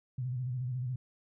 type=tone with vibrato; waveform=sine; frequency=125.9 Hz; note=B2; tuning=34 cents sharp; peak=-32 dBFS; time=0.18-0.96 s; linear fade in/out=5 ms; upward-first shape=square; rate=14 Hz; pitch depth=62 cents each way; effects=none